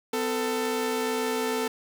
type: tone pair together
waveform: sawtooth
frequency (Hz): 253.2 / 444.3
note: B3 / A4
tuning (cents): +43 / +17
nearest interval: minor seventh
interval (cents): 974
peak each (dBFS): -27 / -23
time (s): 0.13-1.68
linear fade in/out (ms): 5
effects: 8-bit